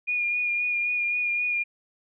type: tone with vibrato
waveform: sine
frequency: 2434 Hz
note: D#7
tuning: 39 cents flat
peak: -23 dBFS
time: 0.07-1.64 s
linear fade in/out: 20 ms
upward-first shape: sine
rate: 3.8 Hz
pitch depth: 21 cents each way
effects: none